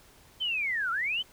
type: linear two-way sweep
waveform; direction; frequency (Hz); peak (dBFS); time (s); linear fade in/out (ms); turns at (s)
sine; down then up; 3136 to 1318.5 to 3136; -27; 0.4-1.23; 20; 0.91
effects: pink hiss -57 dBFS RMS until 1.32 s